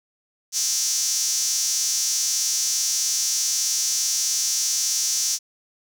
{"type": "tone with high-pass filter", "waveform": "sawtooth", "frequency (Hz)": 261.6, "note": "C4", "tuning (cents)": 0, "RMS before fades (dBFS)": -23, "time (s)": [0.52, 5.39], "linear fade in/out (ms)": 50, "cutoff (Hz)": 5900, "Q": 4.9, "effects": []}